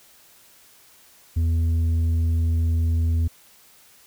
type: tone with tanh clipping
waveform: sine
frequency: 82.41 Hz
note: E2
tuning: in tune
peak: -19 dBFS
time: 1.36-3.28 s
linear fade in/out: 10 ms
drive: 5 dB
effects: white hiss -53 dBFS RMS until 4.06 s